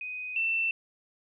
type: tone pair in turn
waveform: sine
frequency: 2500 / 2679 Hz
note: D#7 / E7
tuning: +8 / +27 cents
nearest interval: minor second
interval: 119 cents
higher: second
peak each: -34 / -25 dBFS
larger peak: second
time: 0.01-0.36 / 0.36-0.71 s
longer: neither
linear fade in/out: 2 ms
effects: none